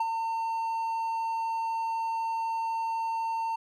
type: tone with ADSR envelope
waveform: triangle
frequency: 906 Hz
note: A#5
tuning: 50 cents flat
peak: -21 dBFS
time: 0-3.56 s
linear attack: 6 ms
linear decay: 32 ms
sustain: -5 dB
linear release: 8 ms
effects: none